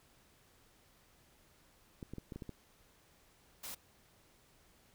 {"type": "clicks", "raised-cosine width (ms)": 3, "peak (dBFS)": -31, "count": 7, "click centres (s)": [2.028, 2.136, 2.183, 2.322, 2.36, 2.422, 2.493]}
{"type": "noise", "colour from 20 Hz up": "white", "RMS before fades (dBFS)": -45, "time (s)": [3.63, 3.75], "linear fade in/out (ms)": 10}
{"effects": ["pink hiss -67 dBFS RMS until 4.94 s"]}